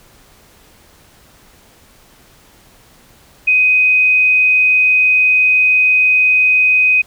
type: tone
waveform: sine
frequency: 2507 Hz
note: D#7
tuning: 12 cents sharp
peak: -8 dBFS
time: 3.47-7.02 s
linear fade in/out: 10 ms
effects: pink hiss -47 dBFS RMS until 7.06 s